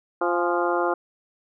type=harmonic tone with a mistuned harmonic; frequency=174.61 Hz; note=F3; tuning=in tune; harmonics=2 / 3 / 4 / 5 / 6 / 7 / 8; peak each=-25 / -27 / -28 / -29 / -30 / -30 / -31 dBFS; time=0.21-0.94 s; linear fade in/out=5 ms; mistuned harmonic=5; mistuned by=-55 cents; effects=none